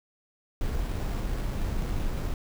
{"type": "noise with sample-and-hold", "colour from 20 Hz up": "brown", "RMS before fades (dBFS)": -29, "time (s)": [0.61, 2.34], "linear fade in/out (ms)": 2, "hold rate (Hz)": 6300, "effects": []}